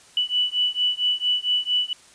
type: beating tone pair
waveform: sine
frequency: 2963 / 2967.4 Hz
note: F#7 / F#7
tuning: +2 / +4 cents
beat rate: 4.4 Hz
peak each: -23 dBFS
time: 0.17-1.93 s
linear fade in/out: 2 ms
effects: white hiss -51 dBFS RMS until 2.14 s + resampled to 22050 Hz